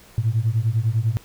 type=beating tone pair; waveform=sine; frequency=107.5 / 117.5 Hz; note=A2 / A#2; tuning=-40 / +14 cents; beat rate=10 Hz; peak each=-20 dBFS; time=0.18-1.17 s; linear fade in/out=0 ms; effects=tanh soft clip ceiling -11 dBFS + pink hiss -49 dBFS RMS until 1.24 s